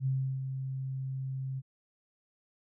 sine tone with ADSR envelope, 132.8 Hz, C3, 26 cents sharp, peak -26 dBFS, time 0-1.62 s, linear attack 60 ms, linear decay 340 ms, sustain -7 dB, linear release 38 ms, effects none

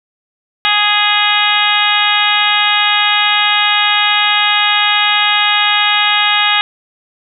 harmonic tone, 415.3 Hz, G#4, in tune, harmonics 2 / 3 / 4 / 5 / 6 / 7 / 8 / 9, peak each -18 / -18 / -18 / -18 / -18 / -18 / -18 / -18 dBFS, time 0.65-6.61 s, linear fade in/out 0 ms, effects none

